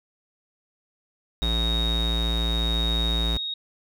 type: tone with tremolo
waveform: sine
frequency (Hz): 3754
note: A#7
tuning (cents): +11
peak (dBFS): -25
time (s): 1.42-3.54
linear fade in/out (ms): 5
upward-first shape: sine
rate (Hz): 0.81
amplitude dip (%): 25
type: tone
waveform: square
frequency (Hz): 57.1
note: A#1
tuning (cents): -35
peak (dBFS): -24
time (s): 1.42-3.37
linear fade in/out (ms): 0
effects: none